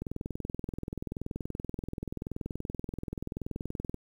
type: click train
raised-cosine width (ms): 3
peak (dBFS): -22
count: 83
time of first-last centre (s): 0.02-3.943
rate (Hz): 20.9
effects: 9-bit